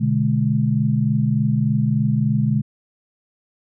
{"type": "chord", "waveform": "sine", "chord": "G# diminished", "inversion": "first", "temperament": "equal with one note detuned", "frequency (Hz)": [123.47, 146.83, 210.1], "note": ["B2", "D3", "G#3"], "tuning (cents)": [0, 0, 20], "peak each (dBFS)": -20, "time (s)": [0, 2.62], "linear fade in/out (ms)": 20, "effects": []}